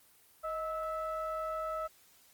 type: ring-modulated tone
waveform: triangle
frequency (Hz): 337.2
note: E4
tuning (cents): +39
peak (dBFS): -29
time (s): 0.43-1.88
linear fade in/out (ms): 20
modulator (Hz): 967
effects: white hiss -63 dBFS RMS until 2.33 s + Opus 24 kbps